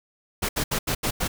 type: noise bursts at uneven times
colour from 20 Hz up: pink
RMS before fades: -25 dBFS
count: 6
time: 0.42-0.49 / 0.56-0.64 / 0.71-0.79 / 0.87-0.95 / 1.03-1.11 / 1.2-1.28 s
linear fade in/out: 10 ms
effects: none